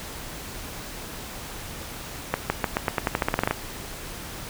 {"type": "accelerating click train", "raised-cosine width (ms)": 0.5, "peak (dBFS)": -6, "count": 15, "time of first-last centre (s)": [2.34, 3.51], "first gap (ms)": 160, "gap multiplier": 0.89, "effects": ["pink hiss -37 dBFS RMS until 4.49 s"]}